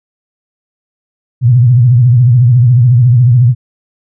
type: tone with vibrato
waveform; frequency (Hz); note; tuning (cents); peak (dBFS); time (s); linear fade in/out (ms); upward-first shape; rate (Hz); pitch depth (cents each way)
sine; 122.3; B2; -16; -3; 1.41-3.55; 50; triangle; 14; 150
effects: none